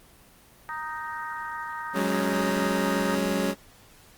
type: harmonic tone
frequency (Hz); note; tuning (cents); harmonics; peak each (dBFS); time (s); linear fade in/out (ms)
311.1; D#4; 0; 3 / 4 / 5 / 6; -35 / -36 / -37 / -39; 0.69-3.15; 0
type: chord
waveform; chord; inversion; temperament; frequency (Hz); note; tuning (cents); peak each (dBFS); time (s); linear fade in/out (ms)
25% pulse; F# suspended second; none; just; 185 / 208.1 / 277.5; F#3 / G#3 / C#4; 0 / +4 / +2; -25; 1.93-3.55; 50
effects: pink hiss -54 dBFS RMS until 4.17 s + Opus 24 kbps